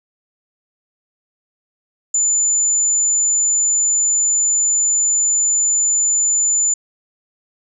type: tone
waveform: sine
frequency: 7040 Hz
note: A8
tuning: in tune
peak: -13 dBFS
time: 2.14-6.74 s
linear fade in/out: 5 ms
effects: none